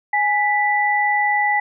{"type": "tone pair together", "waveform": "sine", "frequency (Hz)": [830.6, 1975.5], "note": ["G#5", "B6"], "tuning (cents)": [0, 0], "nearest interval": "octave + minor third", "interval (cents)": 1500, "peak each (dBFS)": -18, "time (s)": [0.13, 1.6], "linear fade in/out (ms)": 5, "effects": []}